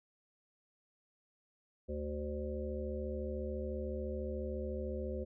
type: harmonic tone with a mistuned harmonic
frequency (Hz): 74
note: D2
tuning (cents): +14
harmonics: 1 / 3 / 5 / 7 / 8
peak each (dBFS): -40 / -44 / -43 / -42 / -49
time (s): 1.88-5.25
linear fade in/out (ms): 20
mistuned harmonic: 5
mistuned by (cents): +16
effects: none